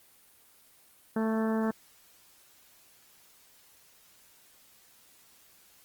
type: harmonic tone with a mistuned harmonic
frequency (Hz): 221.4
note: A3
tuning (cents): +11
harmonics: 1 / 2 / 3 / 4 / 5 / 6 / 7 / 8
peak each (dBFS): -27 / -33 / -37 / -39 / -41 / -43 / -44 / -45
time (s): 1.16-1.71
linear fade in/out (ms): 5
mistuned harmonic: 8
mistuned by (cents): -16
effects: white hiss -60 dBFS RMS until 5.84 s + Opus 24 kbps